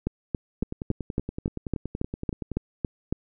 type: two click trains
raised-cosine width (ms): 3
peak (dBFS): -18 / -12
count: 21 / 12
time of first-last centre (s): 0.63-2.517 / 0.07-3.126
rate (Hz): 10.6 / 3.6
effects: none